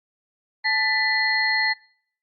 sine tone cluster, 869 / 1769 / 1990 / 4237 Hz, A5 / A6 / B6 / C8, -22 / +9 / +13 / +21 cents, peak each -28 / -27 / -21 / -26 dBFS, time 0.64-1.74 s, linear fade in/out 20 ms, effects noise-tail reverb RT60 0.6 s tail -25 dB re dry + Opus 48 kbps

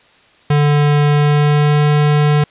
square tone with pitch glide, 146.83 to 148.28 Hz, D3 to D3, 0 to +17 cents, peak -10 dBFS, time 0.5-2.44 s, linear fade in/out 5 ms, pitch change +17 cents, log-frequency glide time 1.07-1.85 s, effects white hiss -49 dBFS RMS until 2.5 s + resampled to 8000 Hz

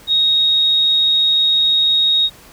sine tone, 3754 Hz, A#7, 11 cents sharp, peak -11 dBFS, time 0.07-2.3 s, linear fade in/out 50 ms, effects pink hiss -43 dBFS RMS until 2.52 s

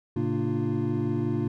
triangle tone cluster, 110.7 / 135.9 / 231.1 / 299 / 350.4 Hz, A2 / C#3 / A#3 / D4 / F4, +11 / -34 / -15 / +31 / +6 cents, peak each -29 dBFS, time 0.16-1.48 s, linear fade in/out 5 ms, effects none

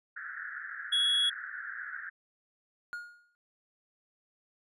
white band-pass noise, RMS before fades -41 dBFS, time 0.16-2.1 s, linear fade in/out 10 ms, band 1400 to 1800 Hz, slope 96 dB/octave
triangle tone, 3347 Hz, G#7, 13 cents sharp, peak -23 dBFS, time 0.92-1.3 s, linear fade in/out 10 ms
triangle tone with exponential decay, 1430 Hz, F6, 41 cents sharp, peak -32 dBFS, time 2.93-3.35 s, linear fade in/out 0 ms, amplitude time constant 90 ms
effects resampled to 32000 Hz

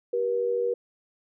sine tone pair together, 386.1 / 479.5 Hz, G4 / A#4, -26 / +49 cents, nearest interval major third, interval 375 cents, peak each -30 / -24 dBFS, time 0.13-0.74 s, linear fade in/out 5 ms, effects none

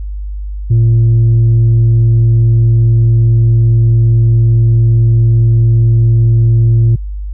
sine tone, 114.7 Hz, A#2, 28 cents flat, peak -3 dBFS, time 0.7-6.96 s, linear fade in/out 10 ms, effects tanh soft clip ceiling -4 dBFS + added 50 Hz sine -18 dBFS peak until 7.33 s

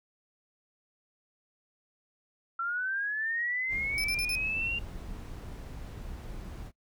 sine linear sweep, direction up, 1346 to 2794 Hz, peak -29 dBFS, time 2.59-4.79 s, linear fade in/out 5 ms
brown noise, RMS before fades -41 dBFS, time 3.68-6.72 s, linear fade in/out 50 ms
sawtooth tone bursts, 5274 Hz, E8, in tune, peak -30 dBFS, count 4, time 3.98-4.352 s, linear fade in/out 0 ms, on 60 ms, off 44 ms
effects noise-tail reverb RT60 0.1 s tail -22 dB re dry

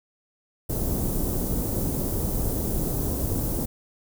pink band-stop noise, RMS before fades -26 dBFS, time 0.69-3.66 s, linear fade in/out 10 ms, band 430 to 13000 Hz, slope 12 dB/octave, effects none

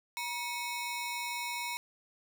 sawtooth ring-modulated tone, 1581 Hz, G6, 14 cents sharp, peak -28 dBFS, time 0.17-1.77 s, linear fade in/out 0 ms, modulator 627 Hz, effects none

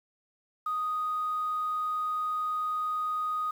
sine tone, 1244.5 Hz, D#6, in tune, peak -27 dBFS, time 0.66-3.51 s, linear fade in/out 5 ms, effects tanh soft clip ceiling -23 dBFS + 9-bit

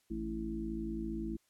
harmonic tone with a mistuned harmonic, 55 Hz, A1, in tune, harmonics 1 / 3 / 4 / 5 / 6, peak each -42 / -47 / -40 / -49 / -39 dBFS, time 0.1-1.37 s, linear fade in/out 10 ms, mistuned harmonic 5, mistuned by +20 cents, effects white hiss -74 dBFS RMS until 1.49 s + low-pass 12000 Hz 12 dB/octave

